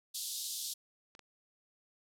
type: band-pass noise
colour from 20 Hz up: pink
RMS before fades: -40 dBFS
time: 0.14-0.74 s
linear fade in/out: 10 ms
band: 3500 to 14000 Hz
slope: 48 dB/octave
type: clicks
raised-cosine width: 0.2 ms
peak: -36 dBFS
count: 2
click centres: 1.151 / 1.193 s
effects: none